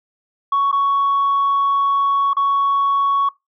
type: tone with dropouts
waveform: sine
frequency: 1114 Hz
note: C#6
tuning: 8 cents sharp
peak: -12 dBFS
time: 0.52-3.29 s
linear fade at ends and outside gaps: 5 ms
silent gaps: 0.716-0.726 / 2.334-2.367 s
effects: noise-tail reverb RT60 0.2 s tail -23 dB re dry + tanh soft clip ceiling -11 dBFS